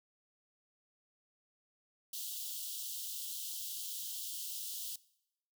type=high-pass noise; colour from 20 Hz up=white; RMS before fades=-42 dBFS; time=2.13-4.96 s; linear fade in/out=5 ms; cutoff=2900 Hz; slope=96 dB/octave; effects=noise-tail reverb RT60 0.8 s tail -21 dB re dry